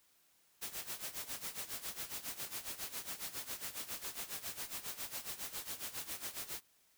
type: noise with tremolo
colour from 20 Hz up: white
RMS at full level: -41 dBFS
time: 0.61-6.61 s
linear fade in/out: 20 ms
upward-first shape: sine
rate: 7.3 Hz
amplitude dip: 80%
effects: white hiss -71 dBFS RMS until 6.97 s